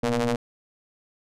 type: ring-modulated tone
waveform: sawtooth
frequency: 117.5 Hz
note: A#2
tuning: 14 cents sharp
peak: -15 dBFS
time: 0.03-0.36 s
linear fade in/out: 5 ms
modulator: 359 Hz
effects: low-pass 9000 Hz 12 dB/octave